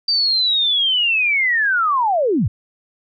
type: linear sweep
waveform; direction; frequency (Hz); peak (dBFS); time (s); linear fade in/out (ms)
sine; down; 4678 to 74.8; -14; 0.08-2.48; 5
effects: none